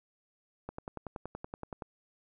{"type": "click train", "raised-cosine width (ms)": 1, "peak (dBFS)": -25, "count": 13, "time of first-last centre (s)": [0.69, 1.822], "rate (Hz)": 10.6, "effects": []}